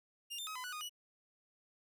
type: tone with pitch steps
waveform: sawtooth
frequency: 2809 / 3588 / 1269 / 1010 / 1477 / 1233 / 2934 Hz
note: F7 / A7 / D#6 / B5 / F#6 / D#6 / F#7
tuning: +9 / +33 / +34 / +39 / -3 / -16 / -15 cents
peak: -38 dBFS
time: 0.3-0.895 s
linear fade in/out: 20 ms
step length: 85 ms
effects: none